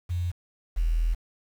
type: tone pair in turn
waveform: sine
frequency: 88 / 41.08 Hz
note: F2 / E1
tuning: +14 / -5 cents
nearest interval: octave + minor second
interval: 1319 cents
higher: first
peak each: -25 / -21 dBFS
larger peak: second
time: 0.09-0.32 / 0.76-1.15 s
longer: second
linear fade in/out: 20 ms
effects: 8-bit